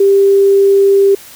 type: tone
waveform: sine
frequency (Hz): 395.1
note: G4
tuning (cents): +14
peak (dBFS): -5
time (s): 0-1.15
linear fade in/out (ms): 5
effects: white hiss -36 dBFS RMS until 1.35 s